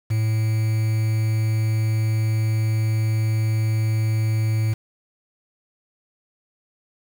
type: tone with quantisation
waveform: triangle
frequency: 110 Hz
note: A2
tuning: in tune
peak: -16 dBFS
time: 0.1-4.74 s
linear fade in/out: 10 ms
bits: 6
effects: none